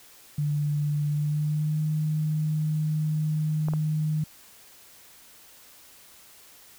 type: tone with pitch glide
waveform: sine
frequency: 147.4 to 154.1 Hz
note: D3 to D#3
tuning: +7 to -16 cents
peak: -23 dBFS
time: 0.38-4.24 s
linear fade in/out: 5 ms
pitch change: +77 cents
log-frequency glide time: 1.09-1.82 s
type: clicks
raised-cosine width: 1 ms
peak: -21 dBFS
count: 2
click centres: 3.685 / 3.736 s
effects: white hiss -52 dBFS RMS until 6.78 s